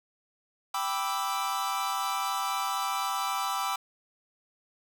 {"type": "chord", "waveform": "45% pulse", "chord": "E minor seventh", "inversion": "first", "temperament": "equal", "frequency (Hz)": [784, 987.8, 1174.7, 1318.5], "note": ["G5", "B5", "D6", "E6"], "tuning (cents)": [0, 0, 0, 0], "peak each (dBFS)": -34, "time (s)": [0.74, 3.76], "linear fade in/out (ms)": 5, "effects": []}